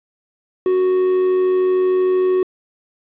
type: tone with amplitude modulation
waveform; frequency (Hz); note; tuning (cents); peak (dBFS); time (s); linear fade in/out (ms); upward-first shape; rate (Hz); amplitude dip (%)
triangle; 370; F#4; 0; -10; 0.66-2.43; 2; sine; 93.1; 25
effects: resampled to 8000 Hz + 8-bit